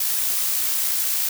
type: noise with amplitude modulation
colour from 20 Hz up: blue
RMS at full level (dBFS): -21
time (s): 0-1.29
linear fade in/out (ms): 5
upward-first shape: sine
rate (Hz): 60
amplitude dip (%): 30
effects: none